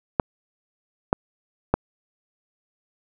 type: clicks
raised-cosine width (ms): 1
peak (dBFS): -3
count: 3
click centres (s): 0.198 / 1.129 / 1.74
effects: none